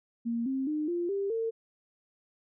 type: tone with pitch steps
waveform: sine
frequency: 233.1 / 266.2 / 304 / 347.2 / 396.6 / 452.9 Hz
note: A#3 / C4 / D#4 / F4 / G4 / A#4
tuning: 0 / +30 / -40 / -10 / +20 / -50 cents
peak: -28 dBFS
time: 0.25-1.51 s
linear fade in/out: 20 ms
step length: 210 ms
effects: none